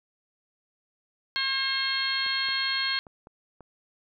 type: harmonic tone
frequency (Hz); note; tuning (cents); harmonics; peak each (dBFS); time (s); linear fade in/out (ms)
536; C5; +42; 2 / 3 / 4 / 5 / 6 / 7 / 8; -37 / -31 / -33 / -39 / -32 / -40 / -29; 1.36-2.99; 0
type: clicks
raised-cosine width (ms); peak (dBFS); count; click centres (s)
1; -33; 5; 2.264 / 2.487 / 3.068 / 3.271 / 3.607
effects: none